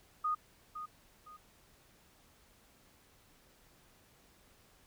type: tone with echo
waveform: sine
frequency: 1236 Hz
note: D#6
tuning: 12 cents flat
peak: -30 dBFS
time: 0.24-0.35 s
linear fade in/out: 10 ms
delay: 510 ms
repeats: 2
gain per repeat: -10 dB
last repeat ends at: 1.37 s
effects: pink hiss -65 dBFS RMS until 4.86 s